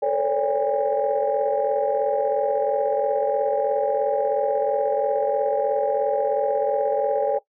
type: tone cluster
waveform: sine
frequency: 438.9 / 455.4 / 528 / 571 / 809 Hz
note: A4 / A#4 / C5 / D5 / G#5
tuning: -4 / -40 / +16 / -49 / -46 cents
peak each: -25 / -30 / -27 / -21 / -25 dBFS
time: 0.02-7.39 s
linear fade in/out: 10 ms
effects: noise-tail reverb RT60 0.1 s tail -17 dB re dry + tanh soft clip ceiling -11 dBFS

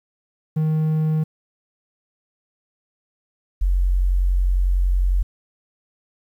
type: tone pair in turn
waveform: triangle / sine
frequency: 156.3 / 45.49 Hz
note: D#3 / F#1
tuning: +8 / -29 cents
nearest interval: octave + major sixth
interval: 2137 cents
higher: first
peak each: -15 dBFS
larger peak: neither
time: 0.56-1.24 / 3.61-5.23 s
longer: second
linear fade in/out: 10 ms
effects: 9-bit

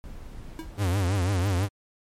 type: noise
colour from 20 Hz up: brown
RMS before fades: -40 dBFS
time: 0.04-0.79 s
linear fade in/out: 0 ms
type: tone with exponential decay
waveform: square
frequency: 322.5 Hz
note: E4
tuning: 38 cents flat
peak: -31 dBFS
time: 0.59-0.74 s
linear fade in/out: 0 ms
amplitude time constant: 31 ms
type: tone with vibrato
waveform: 45% pulse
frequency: 94.1 Hz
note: F#2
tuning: 30 cents sharp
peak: -22 dBFS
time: 0.77-1.69 s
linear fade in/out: 50 ms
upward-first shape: triangle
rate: 6 Hz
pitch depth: 180 cents each way
effects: MP3 64 kbps

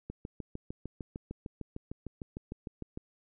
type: click train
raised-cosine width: 3 ms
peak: -26 dBFS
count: 20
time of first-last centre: 0.1-2.974 s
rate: 6.61 Hz
effects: none

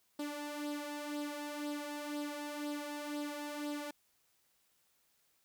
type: tone with flanger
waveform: sawtooth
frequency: 293.7 Hz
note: D4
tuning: in tune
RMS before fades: -41 dBFS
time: 0.19-3.91 s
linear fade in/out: 5 ms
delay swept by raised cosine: 0.22 to 2.32 ms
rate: 2 Hz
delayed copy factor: +0.6
effects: white hiss -74 dBFS RMS until 5.44 s

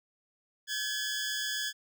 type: tone pair together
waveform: 15% pulse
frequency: 1568 / 1695.8 Hz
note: G6 / G#6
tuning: 0 / +36 cents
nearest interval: minor second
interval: 136 cents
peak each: -32 / -26 dBFS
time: 0.67-1.73 s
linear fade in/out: 50 ms
effects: none

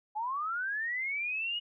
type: linear sweep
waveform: sine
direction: up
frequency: 824 to 2920 Hz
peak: -31 dBFS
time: 0.15-1.6 s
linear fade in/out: 20 ms
effects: none

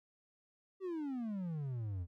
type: exponential sweep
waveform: triangle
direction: down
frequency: 392.5 to 83.2 Hz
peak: -35 dBFS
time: 0.8-2.07 s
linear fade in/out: 50 ms
effects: none

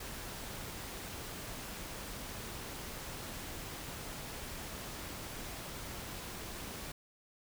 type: noise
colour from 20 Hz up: pink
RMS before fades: -44 dBFS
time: 0-6.92 s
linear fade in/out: 5 ms
effects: none

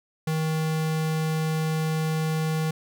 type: tone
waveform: square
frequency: 158 Hz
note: D#3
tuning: 27 cents sharp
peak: -24 dBFS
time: 0.27-2.71 s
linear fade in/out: 5 ms
effects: none

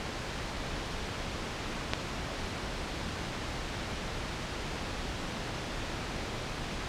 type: click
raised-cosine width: 0.2 ms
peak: -9 dBFS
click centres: 1.935 s
effects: pink hiss -36 dBFS RMS until 6.88 s + low-pass 5000 Hz 12 dB/octave

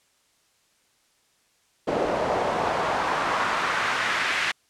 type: noise with band-pass filter sweep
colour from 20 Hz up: pink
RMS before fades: -25 dBFS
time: 1.87-4.52 s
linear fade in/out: 10 ms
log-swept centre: 520 to 2100 Hz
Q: 1.6
effects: white hiss -65 dBFS RMS until 4.69 s + low-pass 9000 Hz 12 dB/octave

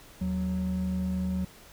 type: tone pair together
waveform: triangle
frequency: 77.89 / 185 Hz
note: D#2 / F#3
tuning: +2 / 0 cents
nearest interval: octave + minor third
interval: 1498 cents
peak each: -31 / -25 dBFS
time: 0.21-1.45 s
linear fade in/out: 5 ms
effects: tanh soft clip ceiling -20 dBFS + pink hiss -52 dBFS RMS until 1.72 s

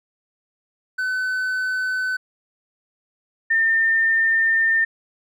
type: tone pair in turn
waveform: triangle / sine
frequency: 1512 / 1806.9 Hz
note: F#6 / A6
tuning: +37 / +46 cents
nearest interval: minor third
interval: 309 cents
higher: second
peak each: -19 / -15 dBFS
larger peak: second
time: 0.98-2.17 / 3.5-4.85 s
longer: second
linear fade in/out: 10 ms
effects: none

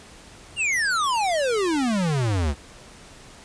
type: exponential sweep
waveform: square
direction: down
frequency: 2901 to 66.8 Hz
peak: -21 dBFS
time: 0.56-2.55 s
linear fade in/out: 50 ms
effects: pink hiss -46 dBFS RMS until 3.44 s + resampled to 22050 Hz

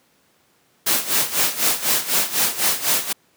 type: noise with tremolo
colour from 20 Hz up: white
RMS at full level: -17 dBFS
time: 0.86-3.13 s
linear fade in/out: 10 ms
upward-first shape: sine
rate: 4 Hz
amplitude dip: 80%
effects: pink hiss -60 dBFS RMS until 3.36 s + high-pass 150 Hz 12 dB/octave

